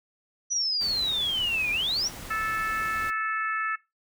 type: exponential two-way sweep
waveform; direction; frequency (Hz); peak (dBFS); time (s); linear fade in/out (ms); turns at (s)
sine; down then up; 5960 to 2367 to 5960; -24; 0.5-2.09; 20; 1.71
type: noise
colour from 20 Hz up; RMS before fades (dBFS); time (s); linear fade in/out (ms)
pink; -41; 0.8-3.11; 20
type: harmonic tone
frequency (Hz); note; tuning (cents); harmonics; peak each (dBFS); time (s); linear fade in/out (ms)
437.4; A4; -10; 3 / 4 / 5 / 6; -28 / -30 / -38 / -39; 2.3-3.76; 10
effects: noise-tail reverb RT60 0.2 s tail -17 dB re dry